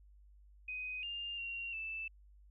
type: tone with pitch steps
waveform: sine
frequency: 2505 / 2804 / 2756 / 2642 Hz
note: D#7 / F7 / F7 / E7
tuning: +11 / +6 / -24 / +3 cents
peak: -39 dBFS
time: 0.68-2.08 s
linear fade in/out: 5 ms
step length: 350 ms
effects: added 50 Hz sine -58 dBFS peak until 2.5 s